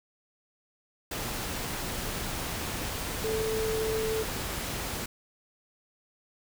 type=tone in noise; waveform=sine; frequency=440 Hz; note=A4; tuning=in tune; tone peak=-28 dBFS; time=3.24-4.23 s; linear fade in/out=5 ms; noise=pink; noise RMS=-34 dBFS; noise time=1.11-5.06 s; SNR=+3 dB; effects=none